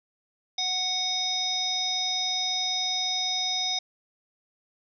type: harmonic tone with a mistuned harmonic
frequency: 740 Hz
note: F#5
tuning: in tune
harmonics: 1 / 3 / 5 / 7 / 8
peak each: -35 / -37 / -28 / -30 / -36 dBFS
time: 0.58-3.79 s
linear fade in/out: 5 ms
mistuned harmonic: 7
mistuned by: -22 cents
effects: none